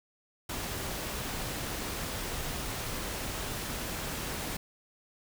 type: noise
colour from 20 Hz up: pink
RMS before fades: -36 dBFS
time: 0.49-4.57 s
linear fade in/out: 5 ms
effects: none